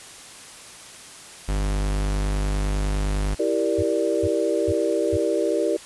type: tone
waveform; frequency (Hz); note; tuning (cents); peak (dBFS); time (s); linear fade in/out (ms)
45% pulse; 49.88; G1; +31; -21; 1.48-3.35; 10
type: chord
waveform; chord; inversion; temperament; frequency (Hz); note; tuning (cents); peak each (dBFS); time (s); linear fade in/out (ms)
sine; E half-diminished seventh; none; equal; 329.6 / 392 / 466.2 / 587.3; E4 / G4 / Bb4 / D5; 0 / 0 / 0 / 0; -25; 3.39-5.77; 10
type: tone bursts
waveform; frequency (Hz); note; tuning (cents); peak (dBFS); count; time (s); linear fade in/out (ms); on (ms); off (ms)
sine; 92.5; F#2; 0; -23; 4; 3.78-5.172; 10; 48; 400
effects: white hiss -42 dBFS RMS until 5.85 s + resampled to 24000 Hz